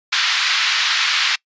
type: band-pass noise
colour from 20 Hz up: white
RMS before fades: -18 dBFS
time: 0.12-1.36 s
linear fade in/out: 10 ms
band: 1200 to 4500 Hz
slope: 24 dB/octave
effects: noise-tail reverb RT60 0.1 s tail -25 dB re dry + resampled to 16000 Hz